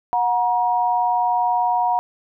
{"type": "tone pair together", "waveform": "sine", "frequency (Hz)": [728.4, 950], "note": ["F#5", "A#5"], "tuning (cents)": [-27, 33], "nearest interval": "perfect fourth", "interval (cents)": 460, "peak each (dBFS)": -19, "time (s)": [0.13, 1.99], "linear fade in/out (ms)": 0, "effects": []}